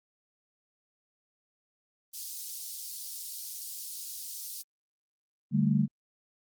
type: high-pass noise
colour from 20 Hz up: pink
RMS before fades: -40 dBFS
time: 2.13-4.63 s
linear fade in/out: 20 ms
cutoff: 4800 Hz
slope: 24 dB/octave
type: chord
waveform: sine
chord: D suspended fourth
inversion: none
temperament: equal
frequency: 146.83 / 196 / 220 Hz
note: D3 / G3 / A3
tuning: 0 / 0 / 0 cents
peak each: -27 dBFS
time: 5.51-5.88 s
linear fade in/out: 50 ms
effects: Opus 32 kbps